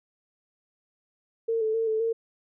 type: tone with pitch steps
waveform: sine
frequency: 455.1 / 437.7 / 452.1 / 438.5 / 455.6 Hz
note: A#4 / A4 / A4 / A4 / A#4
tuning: -42 / -9 / +47 / -6 / -40 cents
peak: -23 dBFS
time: 1.48-2.13 s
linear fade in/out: 10 ms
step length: 130 ms
effects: none